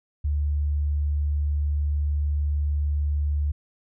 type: tone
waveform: sine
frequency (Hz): 73.3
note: D2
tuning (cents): -3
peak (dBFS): -21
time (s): 0.24-3.52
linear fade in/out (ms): 10
effects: none